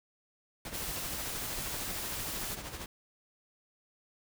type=noise with tremolo; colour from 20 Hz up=pink; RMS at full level=-40 dBFS; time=0.65-2.86 s; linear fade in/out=2 ms; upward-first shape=sine; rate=13 Hz; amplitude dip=55%
type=noise; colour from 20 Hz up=white; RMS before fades=-39 dBFS; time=0.73-2.56 s; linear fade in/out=20 ms
effects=none